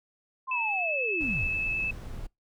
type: linear sweep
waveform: sine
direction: down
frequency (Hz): 1066 to 35.98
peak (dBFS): -31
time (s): 0.47-1.48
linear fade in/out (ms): 20
type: tone with vibrato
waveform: sine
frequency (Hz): 2608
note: E7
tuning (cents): -19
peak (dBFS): -27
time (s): 0.51-1.91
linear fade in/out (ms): 5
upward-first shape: sine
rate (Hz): 9.8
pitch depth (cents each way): 14
type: noise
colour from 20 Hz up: brown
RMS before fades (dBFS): -38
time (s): 1.2-2.27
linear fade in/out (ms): 10
effects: noise-tail reverb RT60 0.2 s tail -26 dB re dry